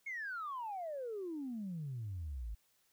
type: exponential sweep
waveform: sine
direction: down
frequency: 2217 to 50.3 Hz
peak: -38 dBFS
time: 0.06-2.55 s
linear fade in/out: 10 ms
effects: tanh soft clip ceiling -35 dBFS + white hiss -74 dBFS RMS until 2.92 s